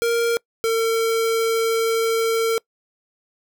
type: tone pair in turn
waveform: square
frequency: 466.2 / 453.2 Hz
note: A#4 / A#4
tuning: 0 / -49 cents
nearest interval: unison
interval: 49 cents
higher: first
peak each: -18 dBFS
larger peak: neither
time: 0.02-0.37 / 0.64-2.58 s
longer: second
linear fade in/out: 0 ms
effects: noise-tail reverb RT60 0.1 s tail -25 dB re dry